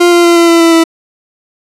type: tone with pitch steps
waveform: 40% pulse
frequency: 349.2 / 345.8 / 342.4 / 339.1 / 335.7 / 332.5 / 329.2 Hz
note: F4 / F4 / F4 / E4 / E4 / E4 / E4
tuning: 0 / -17 / -34 / +49 / +32 / +15 / -2 cents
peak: -3 dBFS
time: 0-0.84 s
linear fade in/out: 10 ms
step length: 120 ms
effects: low-pass 11000 Hz 12 dB/octave